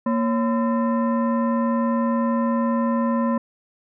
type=tone with frequency modulation; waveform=sine; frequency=233.1 Hz; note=A#3; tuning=in tune; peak=-18 dBFS; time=0.06-3.38 s; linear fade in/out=5 ms; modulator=786 Hz; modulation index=0.83; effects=none